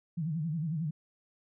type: tone with vibrato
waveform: sine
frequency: 159.3 Hz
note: D#3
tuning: 41 cents sharp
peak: -30 dBFS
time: 0.17-0.91 s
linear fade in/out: 10 ms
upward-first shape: sine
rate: 11 Hz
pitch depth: 140 cents each way
effects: none